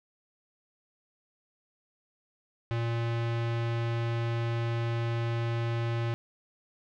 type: tone with low-pass filter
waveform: square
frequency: 116.54 Hz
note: A#2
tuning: in tune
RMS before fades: -30 dBFS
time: 2.71-6.14 s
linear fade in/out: 0 ms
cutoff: 3100 Hz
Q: 1.1
effects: none